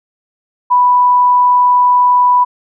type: tone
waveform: sine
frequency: 987.8 Hz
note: B5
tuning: in tune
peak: -6 dBFS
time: 0.7-2.45 s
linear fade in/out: 20 ms
effects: none